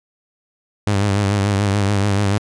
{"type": "tone with vibrato", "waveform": "sawtooth", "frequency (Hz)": 100.7, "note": "G2", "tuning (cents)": 47, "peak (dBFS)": -11, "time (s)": [0.87, 2.38], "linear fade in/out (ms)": 0, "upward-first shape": "triangle", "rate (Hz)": 6.9, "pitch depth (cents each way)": 69, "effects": ["resampled to 22050 Hz"]}